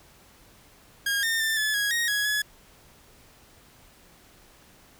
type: tone with pitch steps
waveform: sawtooth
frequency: 1627 / 1821 / 1784 / 1723 / 1657 / 1872 / 1669 / 1696 Hz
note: G#6 / A#6 / A6 / A6 / G#6 / A#6 / G#6 / G#6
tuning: -36 / -41 / +23 / -37 / -4 / +7 / +8 / +36 cents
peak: -20 dBFS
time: 1.06-2.42 s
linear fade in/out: 5 ms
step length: 170 ms
effects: pink hiss -55 dBFS RMS until 4.99 s